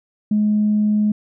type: tone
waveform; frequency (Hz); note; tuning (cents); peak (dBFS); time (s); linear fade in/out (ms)
sine; 210.8; G#3; +26; -13; 0.31-1.12; 5
effects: tanh soft clip ceiling -9 dBFS